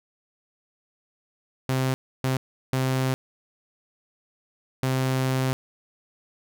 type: tone bursts at uneven times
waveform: sawtooth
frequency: 130.81 Hz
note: C3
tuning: in tune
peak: -18 dBFS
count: 4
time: 1.69-1.94 / 2.24-2.37 / 2.73-3.14 / 4.83-5.53 s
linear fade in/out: 0 ms
effects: none